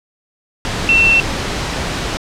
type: tone in noise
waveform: sine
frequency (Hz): 2696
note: E7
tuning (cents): +38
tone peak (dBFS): -8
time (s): 0.89-1.2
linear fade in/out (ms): 0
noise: pink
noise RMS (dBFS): -20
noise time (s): 0.65-2.17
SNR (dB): +9
effects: low-pass 6000 Hz 12 dB/octave